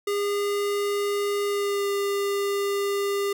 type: tone with pitch glide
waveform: square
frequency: 406.8 to 401 Hz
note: G#4 to G4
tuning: -36 to +39 cents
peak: -24 dBFS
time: 0.07-3.33 s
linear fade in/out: 5 ms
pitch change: -25 cents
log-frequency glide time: 1.46-1.88 s
effects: none